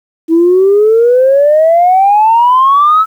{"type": "exponential sweep", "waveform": "sine", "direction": "up", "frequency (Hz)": [320.7, 1320], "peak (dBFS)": -3, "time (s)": [0.28, 3.06], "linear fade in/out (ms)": 50, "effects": ["tanh soft clip ceiling 0 dBFS", "7-bit"]}